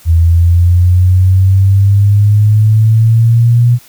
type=exponential sweep; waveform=sine; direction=up; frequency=81.9 to 121.6 Hz; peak=-4 dBFS; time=0.05-3.79 s; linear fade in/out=50 ms; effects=white hiss -41 dBFS RMS until 3.88 s